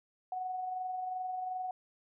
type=tone with amplitude modulation; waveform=sine; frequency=740 Hz; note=F#5; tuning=in tune; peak=-33 dBFS; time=0.32-1.71 s; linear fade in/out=2 ms; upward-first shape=sine; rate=22.7 Hz; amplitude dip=35%; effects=none